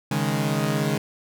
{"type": "chord", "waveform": "sawtooth", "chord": "C# suspended second", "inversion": "none", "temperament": "equal", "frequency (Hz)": [138.59, 155.56, 207.7], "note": ["C#3", "D#3", "G#3"], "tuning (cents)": [0, 0, 0], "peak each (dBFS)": -22, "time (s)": [0.11, 0.98], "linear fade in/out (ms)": 5, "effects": []}